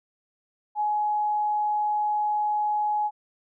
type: tone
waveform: sine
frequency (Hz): 841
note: G#5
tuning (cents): +22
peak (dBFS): -22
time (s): 0.75-3.11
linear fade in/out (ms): 50
effects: none